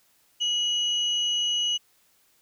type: tone pair together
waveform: sine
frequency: 2914 / 6166 Hz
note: F#7 / G8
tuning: -27 / -29 cents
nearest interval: octave + minor second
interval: 1298 cents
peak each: -23 / -33 dBFS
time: 0.4-1.78 s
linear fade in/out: 20 ms
effects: white hiss -64 dBFS RMS until 2.41 s